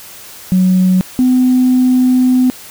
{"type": "tone pair in turn", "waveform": "sine", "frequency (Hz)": [185, 253.6], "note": ["F#3", "B3"], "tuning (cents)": [0, 46], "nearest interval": "perfect fourth", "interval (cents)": 546, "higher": "second", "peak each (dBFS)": -6, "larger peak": "neither", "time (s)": [[0.52, 1.01], [1.19, 2.5]], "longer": "second", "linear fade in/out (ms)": 0, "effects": ["tanh soft clip ceiling -3 dBFS", "white hiss -34 dBFS RMS until 2.7 s"]}